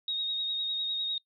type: tone with vibrato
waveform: sine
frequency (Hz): 3751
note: A#7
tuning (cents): +10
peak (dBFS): -29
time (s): 0.08-1.18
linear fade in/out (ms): 2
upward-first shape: triangle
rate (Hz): 9.9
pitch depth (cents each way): 31
effects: noise-tail reverb RT60 0.1 s tail -23 dB re dry